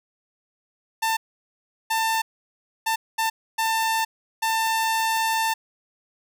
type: tone bursts at uneven times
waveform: sawtooth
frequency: 894 Hz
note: A5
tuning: 27 cents sharp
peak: -17 dBFS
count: 6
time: 1.02-1.17 / 1.9-2.22 / 2.86-2.96 / 3.18-3.3 / 3.58-4.05 / 4.42-5.54 s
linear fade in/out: 10 ms
effects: none

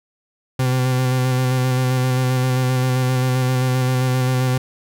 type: tone with vibrato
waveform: 40% pulse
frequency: 128.1 Hz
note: C3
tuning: 36 cents flat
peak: -15 dBFS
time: 0.59-4.58 s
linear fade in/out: 5 ms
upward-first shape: square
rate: 7.6 Hz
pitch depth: 17 cents each way
effects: none

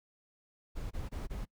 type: noise bursts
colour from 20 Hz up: brown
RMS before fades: -38 dBFS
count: 4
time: 0.75-1.456 s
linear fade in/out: 20 ms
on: 160 ms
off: 22 ms
effects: noise-tail reverb RT60 0.1 s tail -24 dB re dry

